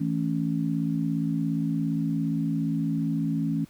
sine chord, A major, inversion second, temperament equal with one note detuned, 162.64 / 220 / 277.2 Hz, E3 / A3 / C#4, -23 / 0 / 0 cents, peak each -27 / -30 / -28 dBFS, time 0-3.65 s, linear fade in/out 10 ms, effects pink hiss -57 dBFS RMS until 3.69 s

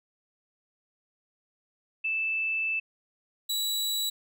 sine / sawtooth tone pair in turn, 2637 / 3915 Hz, E7 / B7, 0 / -16 cents, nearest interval perfect fifth, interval 684 cents, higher second, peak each -26 / -24 dBFS, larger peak second, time 2.04-2.8 / 3.49-4.1 s, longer first, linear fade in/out 10 ms, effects none

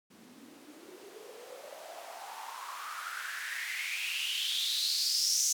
blue noise with band-pass filter sweep, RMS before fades -36 dBFS, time 0.1-5.53 s, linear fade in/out 10 ms, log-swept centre 210 to 6300 Hz, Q 6.4, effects none

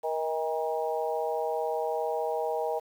harmonic tone with a mistuned harmonic, 158 Hz, D#3, 27 cents sharp, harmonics 3 / 4 / 5 / 6, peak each -31 / -32 / -33 / -38 dBFS, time 0.03-2.8 s, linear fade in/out 20 ms, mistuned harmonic 5, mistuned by +33 cents, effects 9-bit

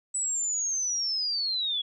sine linear sweep, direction down, 7990 to 3322 Hz, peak -26 dBFS, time 0.14-1.82 s, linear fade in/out 10 ms, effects none

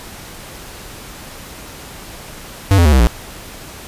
square tone with pitch steps, 98 / 85.81 / 75.13 / 65.79 / 57.6 Hz, G2 / F2 / D2 / C2 / A#1, 0 / -30 / +40 / +10 / -20 cents, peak -8 dBFS, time 2.71-3.07 s, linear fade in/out 0 ms, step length 72 ms, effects pink hiss -34 dBFS RMS until 3.87 s + resampled to 32000 Hz

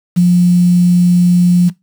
sine tone with quantisation, 177 Hz, F3, 23 cents sharp, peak -5 dBFS, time 0.16-1.7 s, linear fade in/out 20 ms, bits 5, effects noise-tail reverb RT60 0.2 s tail -19 dB re dry

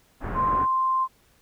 pink low-pass noise, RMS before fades -31 dBFS, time 0.2-0.67 s, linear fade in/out 50 ms, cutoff 1600 Hz, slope 24 dB/octave
sine tone, 1046.5 Hz, C6, in tune, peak -20 dBFS, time 0.34-1.08 s, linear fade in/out 50 ms
effects pink hiss -61 dBFS RMS until 1.41 s

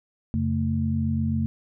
sine tone cluster, 89 / 136.8 / 223.6 Hz, F2 / C#3 / A3, +33 / -23 / +28 cents, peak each -26 / -28 / -25 dBFS, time 0.34-1.46 s, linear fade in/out 0 ms, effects none

